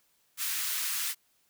white high-pass noise, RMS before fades -32 dBFS, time 0.37-1.15 s, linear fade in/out 50 ms, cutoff 1200 Hz, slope 24 dB/octave, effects white hiss -70 dBFS RMS until 1.49 s

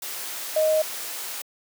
sine tone in noise, 624 Hz, D#5, 5 cents sharp, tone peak -17 dBFS, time 0.56-0.82 s, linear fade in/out 5 ms, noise white, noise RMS -33 dBFS, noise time 0.02-1.42 s, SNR +13 dB, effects high-pass 400 Hz 12 dB/octave

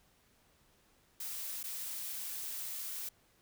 blue noise with dropouts, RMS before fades -41 dBFS, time 1.2-3.09 s, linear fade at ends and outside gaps 5 ms, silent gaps 1.63-1.638 s, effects pink hiss -69 dBFS RMS until 3.41 s

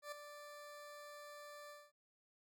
20% pulse tone with ADSR envelope, 587.3 Hz, D5, in tune, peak -38 dBFS, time 0.02-1.92 s, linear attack 100 ms, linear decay 6 ms, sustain -9 dB, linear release 220 ms, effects none

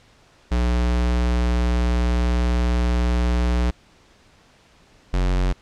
square tone pair in turn, 60.2 / 45.7 Hz, B1 / F#1, -44 / -21 cents, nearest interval perfect fourth, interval 477 cents, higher first, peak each -18 dBFS, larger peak neither, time 0.51-3.71 / 5.13-5.53 s, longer first, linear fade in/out 10 ms, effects pink hiss -54 dBFS RMS until 5.61 s + low-pass 6000 Hz 12 dB/octave

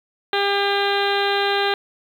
harmonic tone, 400.7 Hz, G4, 38 cents sharp, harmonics 1 / 2 / 3 / 4 / 5 / 6 / 7 / 8 / 9 / 10, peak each -22 / -23 / -29 / -25 / -31 / -32 / -32 / -30 / -30 / -30 dBFS, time 0.33-1.74 s, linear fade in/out 2 ms, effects 8-bit

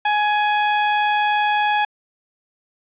sawtooth tone, 837 Hz, G#5, 13 cents sharp, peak -12 dBFS, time 0.05-1.85 s, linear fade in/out 5 ms, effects resampled to 8000 Hz + 9-bit

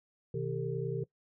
sine tone cluster, 127.6 / 158.3 / 394.2 / 452.6 Hz, C3 / D#3 / G4 / A4, -43 / +30 / +10 / +49 cents, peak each -37 / -38 / -38 / -37 dBFS, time 0.34-1.04 s, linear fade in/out 5 ms, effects noise-tail reverb RT60 0.1 s tail -19 dB re dry

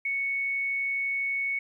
sine tone, 2217 Hz, C#7, in tune, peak -26 dBFS, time 0.05-1.59 s, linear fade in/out 5 ms, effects 11-bit

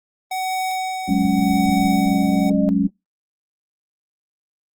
square tone with tremolo, 751 Hz, F#5, 26 cents sharp, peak -21 dBFS, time 0.31-2.5 s, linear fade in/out 5 ms, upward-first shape sine, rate 0.86 Hz, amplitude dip 50%
sine tone with exponential growth, 607 Hz, D#5, 43 cents flat, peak -22 dBFS, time 0.52-2.69 s, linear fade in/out 0 ms, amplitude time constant 470 ms
sine chord, F# suspended second, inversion none, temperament just, 185 / 208.1 / 277.5 Hz, F#3 / G#3 / C#4, 0 / +4 / +2 cents, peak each -19 dBFS, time 1.08-2.88 s, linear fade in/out 20 ms
effects noise-tail reverb RT60 0.2 s tail -24 dB re dry + Opus 24 kbps

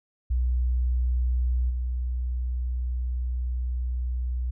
sine tone with level steps, 61.74 Hz, B1, in tune, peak -21 / -25 dBFS, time 0.3-4.51 s, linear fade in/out 10 ms, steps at 1.69 s, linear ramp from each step 20 ms, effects none

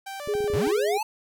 sawtooth tone with vibrato, 676 Hz, E5, 43 cents sharp, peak -30 dBFS, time 0.06-0.72 s, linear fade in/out 10 ms, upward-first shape square, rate 3.6 Hz, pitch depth 250 cents each way
clicks, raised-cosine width 3 ms, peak -26 dBFS, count 7, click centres 0.275 / 0.352 / 0.405 / 0.443 / 0.501 / 0.561 / 0.673 s
sine tone, 415.3 Hz, G#4, in tune, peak -23 dBFS, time 0.28-0.98 s, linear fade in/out 10 ms
square linear sweep, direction up, 61.7 to 898 Hz, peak -26 dBFS, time 0.53-1.03 s, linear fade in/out 5 ms
effects none

